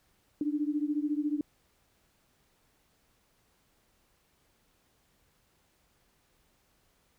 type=beating tone pair; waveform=sine; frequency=291.6 / 305.6 Hz; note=D4 / D#4; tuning=-12 / -31 cents; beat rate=14 Hz; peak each=-30 / -32 dBFS; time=0.41-1.41 s; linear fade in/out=2 ms; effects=pink hiss -70 dBFS RMS until 7.18 s